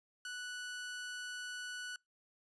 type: tone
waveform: sawtooth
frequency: 1480 Hz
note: F#6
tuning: in tune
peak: -38 dBFS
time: 0.25-1.96 s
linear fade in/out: 2 ms
effects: noise-tail reverb RT60 0.2 s tail -26 dB re dry + resampled to 22050 Hz